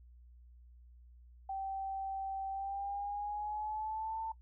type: tone with pitch glide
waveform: sine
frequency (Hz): 776 to 891.4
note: G5 to A5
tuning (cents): -18 to +22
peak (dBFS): -36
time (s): 1.49-4.32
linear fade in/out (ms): 5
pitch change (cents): +240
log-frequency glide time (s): 2.5-4.2
effects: noise-tail reverb RT60 0.1 s tail -19 dB re dry + added 60 Hz sine -55 dBFS peak until 4.41 s